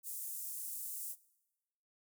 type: high-pass noise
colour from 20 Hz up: pink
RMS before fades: -43 dBFS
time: 0.03-1.16 s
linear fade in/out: 50 ms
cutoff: 8500 Hz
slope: 24 dB/octave
effects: noise-tail reverb RT60 1.0 s tail -21 dB re dry